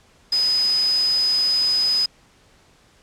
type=tone in noise; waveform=sine; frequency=5020 Hz; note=D#8; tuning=15 cents sharp; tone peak=-16 dBFS; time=0.32-2.06 s; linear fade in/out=5 ms; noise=white; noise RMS=-32 dBFS; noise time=0.32-2.06 s; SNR=+13 dB; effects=pink hiss -55 dBFS RMS until 3.02 s + low-pass 8000 Hz 12 dB/octave